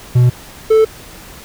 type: tone pair in turn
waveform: triangle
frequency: 123.4 / 439.7 Hz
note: B2 / A4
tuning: -1 / -1 cents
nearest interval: octave + minor seventh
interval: 2200 cents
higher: second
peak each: -4 dBFS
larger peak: neither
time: 0.15-0.3 / 0.7-0.85 s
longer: neither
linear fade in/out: 10 ms
effects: pink hiss -36 dBFS RMS until 1.44 s